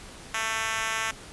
5% pulse tone with high-pass filter, 222.4 Hz, A3, 19 cents sharp, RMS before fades -29 dBFS, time 0.34-1.11 s, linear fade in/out 2 ms, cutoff 1100 Hz, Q 0.85, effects pink hiss -45 dBFS RMS until 1.32 s + resampled to 24000 Hz

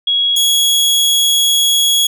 sine / sawtooth tone pair in turn, 3322 / 3336 Hz, G#7 / G#7, 0 / +7 cents, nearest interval unison, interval 7 cents, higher second, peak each -11 / -7 dBFS, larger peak second, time 0.07-0.36 / 0.36-2.07 s, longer second, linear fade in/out 5 ms, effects none

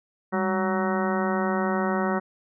harmonic tone with a mistuned harmonic, 187.1 Hz, F#3, 20 cents sharp, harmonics 1 / 2 / 3 / 4 / 5 / 6 / 7 / 8 / 10, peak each -26 / -29 / -31 / -32 / -33 / -34 / -34 / -35 / -36 dBFS, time 0.32-2.2 s, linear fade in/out 20 ms, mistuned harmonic 1, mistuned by +100 cents, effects none

